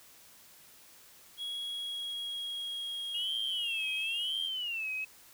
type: tone with pitch glide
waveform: triangle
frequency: 3322 to 3229 Hz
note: G#7 to G#7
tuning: 0 to -49 cents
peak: -34 dBFS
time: 1.37-4.5 s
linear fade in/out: 50 ms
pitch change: -49 cents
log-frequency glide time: 1.62-4.15 s
type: tone with vibrato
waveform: sine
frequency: 2822 Hz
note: F7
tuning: 17 cents sharp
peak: -33 dBFS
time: 3.14-5.05 s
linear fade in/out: 10 ms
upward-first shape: sine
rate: 0.97 Hz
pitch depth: 190 cents each way
effects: white hiss -57 dBFS RMS until 5.33 s